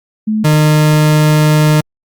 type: tone pair in turn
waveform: sine / 40% pulse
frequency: 215.8 / 152.59 Hz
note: A3 / D#3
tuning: -33 / -33 cents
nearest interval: tritone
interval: 600 cents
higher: first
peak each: -11 / -6 dBFS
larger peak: second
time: 0.27-0.44 / 0.44-1.81 s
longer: second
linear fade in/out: 10 ms
effects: Opus 48 kbps